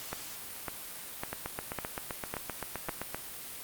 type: two click trains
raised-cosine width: 0.5 ms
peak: -19 / -18 dBFS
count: 15 / 6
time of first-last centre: 1.33-3.146 / 0.13-2.892 s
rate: 7.71 / 1.81 Hz
effects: white hiss -43 dBFS RMS until 3.63 s + Opus 48 kbps